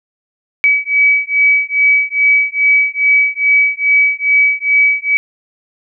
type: beating tone pair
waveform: sine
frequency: 2279 / 2281.4 Hz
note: C#7 / C#7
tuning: +47 / +49 cents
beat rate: 2.4 Hz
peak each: -12 dBFS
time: 0.64-5.17 s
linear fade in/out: 0 ms
effects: none